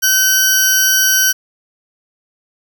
sawtooth tone pair together, 1530 / 5758 Hz, G6 / F#8, -42 / -48 cents, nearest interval octave + major seventh, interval 2294 cents, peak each -10 dBFS, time 0.02-1.33 s, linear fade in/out 20 ms, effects 7-bit

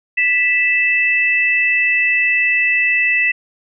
sine tone pair together, 1975.5 / 2637 Hz, B6 / E7, 0 / 0 cents, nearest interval perfect fourth, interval 500 cents, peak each -15 dBFS, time 0.17-3.32 s, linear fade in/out 10 ms, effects none

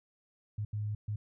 sine tone bursts at uneven times, 105.3 Hz, G#2, 24 cents sharp, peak -32 dBFS, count 3, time 0.58-0.65 / 0.73-0.95 / 1.08-1.16 s, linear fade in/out 5 ms, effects none

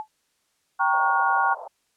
sine tone with exponential decay, 863 Hz, A5, 34 cents flat, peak -25 dBFS, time 0-0.08 s, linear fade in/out 0 ms, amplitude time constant 16 ms
sine chord, G half-diminished seventh, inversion none, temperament equal with one note detuned, 784 / 932.3 / 1108.7 / 1433.7 Hz, G5 / Bb5 / Db6 / F6, 0 / 0 / 0 / +45 cents, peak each -24 dBFS, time 0.79-1.55 s, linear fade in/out 20 ms
white band-pass noise, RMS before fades -38 dBFS, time 0.93-1.68 s, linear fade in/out 5 ms, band 530 to 950 Hz, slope 48 dB/octave
effects white hiss -70 dBFS RMS until 1.96 s + low-pass 10000 Hz 12 dB/octave

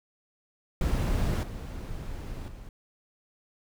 brown noise with level steps, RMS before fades -26 / -37 / -44 dBFS, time 0.81-2.69 s, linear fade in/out 2 ms, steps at 1.43 / 2.48 s, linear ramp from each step 2 ms, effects none

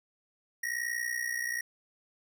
square ring-modulated tone, 1887 Hz, A#6, 21 cents sharp, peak -29 dBFS, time 0.63-1.61 s, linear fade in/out 5 ms, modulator 30.5 Hz, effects none

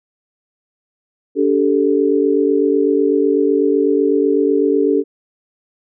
sine chord, D suspended fourth, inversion none, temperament equal with one note detuned, 287.5 / 392 / 440 Hz, D4 / G4 / A4, -37 / 0 / 0 cents, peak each -16 dBFS, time 1.35-5.04 s, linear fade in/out 50 ms, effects none

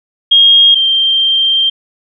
sine tone pair in turn, 3249 / 3164 Hz, G#7 / G7, -39 / +15 cents, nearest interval unison, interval 46 cents, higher first, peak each -3 / -8 dBFS, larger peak first, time 0.31-0.75 / 0.75-1.7 s, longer second, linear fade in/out 10 ms, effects none

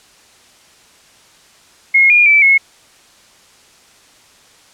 sine tone with pitch steps, 2158 / 2424 / 2318 / 2179 Hz, C#7 / D#7 / D7 / C#7, -47 / -46 / -23 / -30 cents, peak -6 dBFS, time 1.94-2.58 s, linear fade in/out 10 ms, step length 160 ms, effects white hiss -47 dBFS RMS until 4.73 s + low-pass 8000 Hz 12 dB/octave

